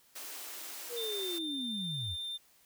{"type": "high-pass noise", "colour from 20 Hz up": "white", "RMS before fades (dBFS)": -44, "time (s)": [0.15, 1.39], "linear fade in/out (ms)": 10, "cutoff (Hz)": 260, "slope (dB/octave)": 96}
{"type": "linear sweep", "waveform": "sine", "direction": "down", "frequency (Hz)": [493.9, 73.42], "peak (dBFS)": -37, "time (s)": [0.89, 2.17], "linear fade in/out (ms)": 50}
{"type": "tone", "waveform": "triangle", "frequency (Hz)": 3595, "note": "A7", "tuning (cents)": 36, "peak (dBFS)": -35, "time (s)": [0.96, 2.38], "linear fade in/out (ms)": 20}
{"effects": ["white hiss -65 dBFS RMS until 2.65 s"]}